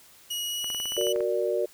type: tone with pitch glide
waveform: sawtooth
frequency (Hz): 2903 to 2964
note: F#7 to F#7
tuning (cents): -34 to +2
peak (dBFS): -26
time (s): 0.3-1.13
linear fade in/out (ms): 10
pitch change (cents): +36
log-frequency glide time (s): 0.45-1.01
type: clicks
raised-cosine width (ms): 0.5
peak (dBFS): -25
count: 11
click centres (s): 0.644 / 0.702 / 0.747 / 0.801 / 0.856 / 0.921 / 0.967 / 1.012 / 1.069 / 1.161 / 1.206
type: chord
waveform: sine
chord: Gb augmented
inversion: none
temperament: equal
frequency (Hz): 370 / 466.2 / 587.3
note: Gb4 / Bb4 / D5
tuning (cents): 0 / 0 / 0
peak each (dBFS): -28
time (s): 0.97-1.66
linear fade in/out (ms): 10
effects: white hiss -54 dBFS RMS until 1.73 s